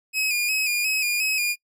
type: tone with vibrato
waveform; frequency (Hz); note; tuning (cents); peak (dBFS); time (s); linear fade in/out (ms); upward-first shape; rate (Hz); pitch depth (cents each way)
sawtooth; 2489; D#7; 0; -18; 0.13-1.56; 50; square; 2.8; 45
effects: noise-tail reverb RT60 0.1 s tail -23 dB re dry